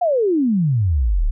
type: exponential sweep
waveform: sine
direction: down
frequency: 738 to 32.15 Hz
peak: -14 dBFS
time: 0.01-1.31 s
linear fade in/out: 10 ms
effects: none